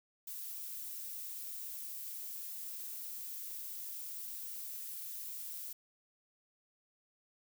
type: noise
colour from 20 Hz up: violet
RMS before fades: -44 dBFS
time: 0.27-5.73 s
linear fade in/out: 5 ms
effects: none